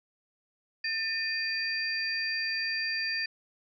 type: tone cluster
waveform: sine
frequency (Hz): 1799 / 2463 / 4698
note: A6 / D#7 / D8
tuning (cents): +38 / -18 / 0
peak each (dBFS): -32 / -35 / -33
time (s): 0.84-3.26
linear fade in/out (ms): 5
effects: none